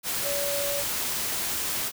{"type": "tone in noise", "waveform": "sine", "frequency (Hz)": 570, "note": "C#5", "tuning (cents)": 48, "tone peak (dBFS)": -29, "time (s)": [0.22, 0.84], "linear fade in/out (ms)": 50, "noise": "white", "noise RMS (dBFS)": -29, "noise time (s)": [0.03, 1.92], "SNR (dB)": -3, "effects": []}